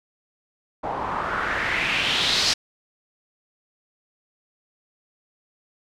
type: noise with low-pass filter sweep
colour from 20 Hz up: white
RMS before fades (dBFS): -24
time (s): 0.83-2.54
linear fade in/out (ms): 10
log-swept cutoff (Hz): 770 to 5000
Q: 3
effects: none

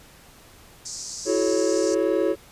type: band-pass noise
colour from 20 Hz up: white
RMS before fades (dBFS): -35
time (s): 0.85-1.95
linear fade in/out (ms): 10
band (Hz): 4800 to 7600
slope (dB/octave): 48
type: chord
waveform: triangle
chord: F# minor seventh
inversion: third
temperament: equal with one note detuned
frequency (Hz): 329.6 / 370 / 430.9 / 554.4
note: E4 / F#4 / A4 / C#5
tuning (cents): 0 / 0 / -36 / 0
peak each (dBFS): -23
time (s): 1.25-2.36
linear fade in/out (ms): 50
effects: pink hiss -50 dBFS RMS until 2.51 s + resampled to 32000 Hz

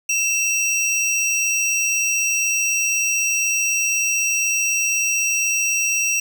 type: tone pair together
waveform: square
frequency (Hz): 2683 / 5731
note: E7 / F8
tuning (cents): +30 / +44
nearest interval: octave + minor second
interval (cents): 1314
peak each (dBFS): -21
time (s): 0.09-6.2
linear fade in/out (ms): 5
effects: none

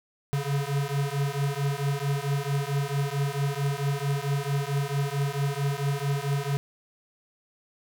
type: beating tone pair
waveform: square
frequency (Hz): 138.59 / 143.09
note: C#3 / D3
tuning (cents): 0 / -45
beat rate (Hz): 4.5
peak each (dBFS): -29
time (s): 0.33-6.57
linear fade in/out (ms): 0
effects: none

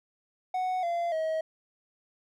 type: tone with pitch steps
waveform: triangle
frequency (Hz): 740 / 686.5 / 636.8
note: F#5 / F5 / D#5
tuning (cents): 0 / -30 / +40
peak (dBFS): -25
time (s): 0.54-1.41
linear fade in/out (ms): 5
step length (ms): 290
effects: none

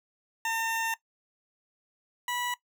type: tone pair in turn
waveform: 20% pulse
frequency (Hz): 906 / 978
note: A#5 / B5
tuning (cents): -50 / -17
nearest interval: minor second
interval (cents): 133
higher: second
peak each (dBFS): -23 / -25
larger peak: first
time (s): 0.45-0.94 / 2.28-2.54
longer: first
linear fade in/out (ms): 2
effects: noise-tail reverb RT60 0.1 s tail -18 dB re dry

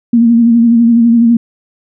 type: tone with vibrato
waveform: sine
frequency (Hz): 233.1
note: A#3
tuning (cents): 0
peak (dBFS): -4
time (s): 0.13-1.37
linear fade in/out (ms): 5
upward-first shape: sine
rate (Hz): 12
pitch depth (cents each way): 40
effects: none

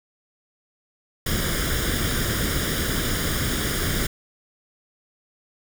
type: noise with comb filter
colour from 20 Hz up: pink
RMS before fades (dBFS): -24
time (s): 1.26-4.07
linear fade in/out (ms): 5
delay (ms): 0.58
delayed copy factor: +0.7
effects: none

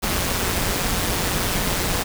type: noise with amplitude modulation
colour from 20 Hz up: pink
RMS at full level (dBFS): -20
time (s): 0.02-2.04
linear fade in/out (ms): 20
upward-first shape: sine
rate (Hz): 182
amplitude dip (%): 55
effects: none

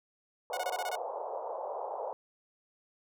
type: band-pass noise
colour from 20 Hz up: pink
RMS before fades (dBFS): -38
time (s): 0.5-2.13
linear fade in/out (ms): 0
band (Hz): 480 to 960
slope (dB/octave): 48
type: tone bursts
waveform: sawtooth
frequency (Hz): 730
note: F#5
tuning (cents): -24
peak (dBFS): -30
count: 7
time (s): 0.53-0.955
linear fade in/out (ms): 2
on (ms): 41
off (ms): 23
effects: none

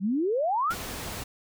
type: exponential sweep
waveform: sine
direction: up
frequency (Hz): 178.9 to 1528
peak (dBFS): -23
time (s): 0-0.75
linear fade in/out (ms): 50
type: noise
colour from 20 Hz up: pink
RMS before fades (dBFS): -36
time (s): 0.7-1.24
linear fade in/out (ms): 10
effects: none

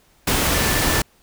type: tone in noise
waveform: sine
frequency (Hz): 1760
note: A6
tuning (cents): 0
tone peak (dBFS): -28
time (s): 0.54-1.01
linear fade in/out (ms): 5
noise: pink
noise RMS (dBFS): -19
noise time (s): 0.27-1.02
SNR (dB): -12
effects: pink hiss -57 dBFS RMS until 1.22 s

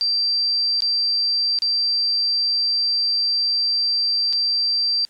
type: tone with dropouts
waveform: sine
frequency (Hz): 4699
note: D8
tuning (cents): 0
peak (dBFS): -17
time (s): 0.01-5.05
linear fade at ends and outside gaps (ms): 0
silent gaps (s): 0.805-0.821 / 1.588-1.621 / 4.327-4.332
effects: white hiss -56 dBFS RMS until 5.09 s + low-pass 9000 Hz 12 dB/octave

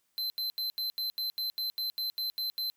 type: tone bursts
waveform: square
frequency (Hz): 4079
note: C8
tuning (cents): -45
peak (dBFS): -31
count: 13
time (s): 0.18-2.7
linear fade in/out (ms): 0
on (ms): 120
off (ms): 80
effects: white hiss -75 dBFS RMS until 2.76 s

